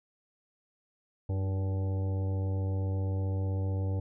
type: harmonic tone with a mistuned harmonic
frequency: 95.6 Hz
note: G2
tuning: 43 cents flat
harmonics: 1 / 2 / 3 / 4 / 5 / 6 / 8 / 9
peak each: -28 / -44 / -42 / -50 / -43 / -47 / -53 / -53 dBFS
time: 1.29-4 s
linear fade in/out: 5 ms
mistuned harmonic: 3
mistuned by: +48 cents
effects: none